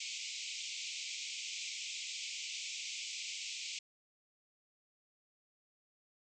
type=band-pass noise; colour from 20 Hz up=pink; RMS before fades=-43 dBFS; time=0-3.79 s; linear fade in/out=5 ms; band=2200 to 7700 Hz; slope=96 dB/octave; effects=none